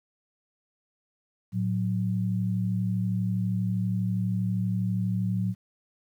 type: tone pair together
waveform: sine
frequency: 111.4 / 183.84 Hz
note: A2 / F#3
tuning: +22 / -11 cents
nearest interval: major sixth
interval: 867 cents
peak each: -27 dBFS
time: 1.52-5.55 s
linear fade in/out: 50 ms
effects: 10-bit